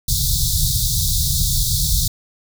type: band-stop noise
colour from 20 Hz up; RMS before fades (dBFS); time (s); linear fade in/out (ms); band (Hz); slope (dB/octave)
pink; -18; 0.08-2.08; 5; 160 to 3600; 96
effects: none